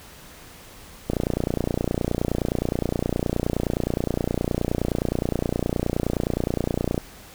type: click train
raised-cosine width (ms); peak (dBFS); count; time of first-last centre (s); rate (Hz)
2; -9; 175; 1.1-6.978; 29.6
effects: pink hiss -45 dBFS RMS until 7.34 s